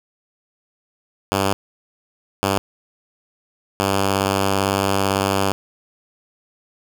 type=tone bursts at uneven times; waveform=5% pulse; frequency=97.9 Hz; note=G2; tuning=2 cents flat; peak=-6 dBFS; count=3; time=1.32-1.53 / 2.43-2.58 / 3.8-5.52 s; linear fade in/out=0 ms; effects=none